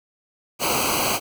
pink noise with comb filter, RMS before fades -22 dBFS, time 0.59-1.2 s, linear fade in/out 50 ms, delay 0.56 ms, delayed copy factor -0.95, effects none

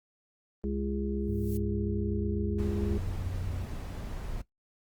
harmonic tone, 68.3 Hz, C#2, 25 cents flat, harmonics 1 / 3 / 5 / 6, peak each -34 / -33 / -37 / -37 dBFS, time 0.64-2.98 s, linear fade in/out 0 ms
violet noise with exponential growth, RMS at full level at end -43 dBFS, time 1.16-1.57 s, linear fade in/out 1 ms, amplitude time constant 89 ms
sine tone with pitch glide, 103.5 to 91.15 Hz, G#2 to F#2, -5 to -25 cents, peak -34 dBFS, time 1.28-3.64 s, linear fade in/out 0 ms, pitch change -220 cents, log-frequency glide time 1.75-2.66 s
brown noise, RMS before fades -37 dBFS, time 2.58-4.42 s, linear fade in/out 10 ms
effects noise-tail reverb RT60 0.1 s tail -17 dB re dry + Opus 32 kbps

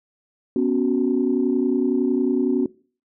sine chord, B suspended second, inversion none, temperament just, 246.9 / 277.8 / 370.4 Hz, B3 / C#4 / F#4, 0 / +4 / +2 cents, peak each -21 dBFS, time 0.56-2.66 s, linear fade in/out 2 ms, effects noise-tail reverb RT60 0.4 s tail -21 dB re dry + tanh soft clip ceiling -9 dBFS

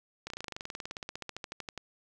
slowing click train, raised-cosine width 0.2 ms, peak -21 dBFS, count 28, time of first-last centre 0.27-1.777 s, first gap 32 ms, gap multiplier 1.04, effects none

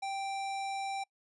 sine tone with hard clipping, 784 Hz, G5, in tune, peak -36 dBFS, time 0.02-1.04 s, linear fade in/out 10 ms, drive 18 dB, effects noise-tail reverb RT60 0.1 s tail -26 dB re dry + resampled to 24000 Hz

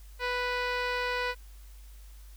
15% pulse tone with low-pass filter, 493.9 Hz, B4, in tune, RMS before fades -31 dBFS, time 0.19-1.35 s, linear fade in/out 50 ms, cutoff 3400 Hz, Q 3.2, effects added 50 Hz sine -46 dBFS peak until 2.36 s + white hiss -60 dBFS RMS until 2.36 s

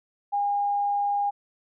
sine tone, 812 Hz, G#5, 39 cents flat, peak -22 dBFS, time 0.32-1.31 s, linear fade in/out 20 ms, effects none

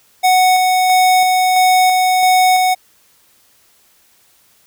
square tone with tremolo, 740 Hz, F#5, in tune, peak -9 dBFS, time 0.23-2.75 s, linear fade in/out 20 ms, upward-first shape square, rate 1.5 Hz, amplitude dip 25%, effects white hiss -53 dBFS RMS until 4.66 s

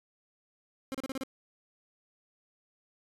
30% pulse tone bursts, 266.2 Hz, C4, 30 cents sharp, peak -31 dBFS, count 6, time 0.92-1.235 s, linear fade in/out 0 ms, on 25 ms, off 33 ms, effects resampled to 32000 Hz

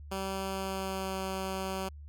10% pulse tone with pitch glide, 192.7 to 190.49 Hz, G3 to G3, -29 to -49 cents, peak -25 dBFS, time 0.11-1.89 s, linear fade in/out 10 ms, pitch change -20 cents, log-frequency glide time 0.46-1.18 s, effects added 73 Hz sine -44 dBFS peak until 2.08 s

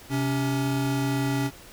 square tone pair together, 130.81 / 280.2 Hz, C3 / C#4, 0 / +19 cents, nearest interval octave + minor second, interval 1319 cents, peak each -27 dBFS, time 0.09-1.51 s, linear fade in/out 50 ms, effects pink hiss -47 dBFS RMS until 1.72 s

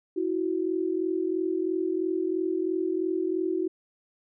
sine tone pair together, 327 / 370 Hz, E4 / F#4, -14 / 0 cents, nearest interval major second, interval 214 cents, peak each -28 / -27 dBFS, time 0.16-3.68 s, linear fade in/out 10 ms, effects none

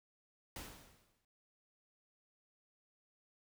pink noise with exponential decay, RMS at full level -45 dBFS, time 0.56-1.25 s, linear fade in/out 2 ms, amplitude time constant 150 ms, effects none

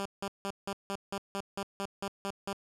10% pulse tone bursts, 197.9 Hz, G3, 17 cents sharp, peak -25 dBFS, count 12, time 0-2.53 s, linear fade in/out 0 ms, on 55 ms, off 170 ms, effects low-pass 11000 Hz 12 dB/octave

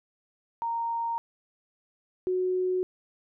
sine tone pair in turn, 927 / 367.9 Hz, A#5 / F#4, -10 / -10 cents, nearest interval octave + major third, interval 1600 cents, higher first, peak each -27 / -24 dBFS, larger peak second, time 0.62-1.18 / 2.27-2.83 s, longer neither, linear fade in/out 0 ms, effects none

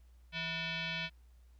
sine tone with frequency modulation, 164.81 Hz, E3, in tune, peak -35 dBFS, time 0.32-1.1 s, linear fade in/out 50 ms, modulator 815 Hz, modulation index 4.3, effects added 60 Hz sine -57 dBFS peak until 1.59 s + pink hiss -75 dBFS RMS until 1.59 s

